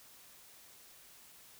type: silence
effects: white hiss -58 dBFS RMS until 1.59 s